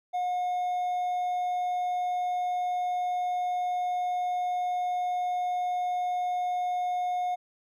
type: tone with hard clipping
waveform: triangle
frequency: 721 Hz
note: F#5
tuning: 45 cents flat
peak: -27 dBFS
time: 0.13-7.36 s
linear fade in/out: 20 ms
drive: 5 dB
effects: none